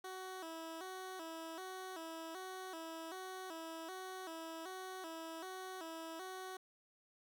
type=tone with vibrato; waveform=15% pulse; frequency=349.2 Hz; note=F4; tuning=in tune; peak=-39 dBFS; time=0.04-6.57 s; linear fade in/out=5 ms; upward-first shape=square; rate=1.3 Hz; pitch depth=120 cents each way; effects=none